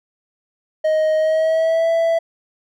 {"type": "tone with pitch glide", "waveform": "triangle", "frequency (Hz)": [625, 662.2], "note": ["D#5", "E5"], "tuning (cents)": [8, 8], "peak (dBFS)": -12, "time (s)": [0.84, 2.19], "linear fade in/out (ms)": 10, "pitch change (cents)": 100, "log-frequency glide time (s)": [1.17, 1.9], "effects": []}